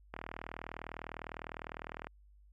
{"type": "click train", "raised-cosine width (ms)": 0.5, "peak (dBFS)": -25, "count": 78, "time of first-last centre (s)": [0.14, 2.07], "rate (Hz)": 39.9, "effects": ["added 50 Hz sine -58 dBFS peak until 2.52 s", "MP3 64 kbps"]}